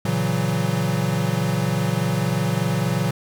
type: chord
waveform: square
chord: F# dominant seventh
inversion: first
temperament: equal with one note detuned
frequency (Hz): 116.54 / 139.88 / 164.81 / 185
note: A#2 / C#3 / E3 / F#3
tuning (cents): 0 / +16 / 0 / 0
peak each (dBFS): -26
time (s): 0.05-3.11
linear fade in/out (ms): 5
effects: none